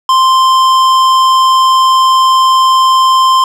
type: tone with tanh clipping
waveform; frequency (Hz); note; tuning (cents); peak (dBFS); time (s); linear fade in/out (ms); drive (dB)
triangle; 1045; C6; -2; -7; 0.09-3.44; 2; 18
effects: none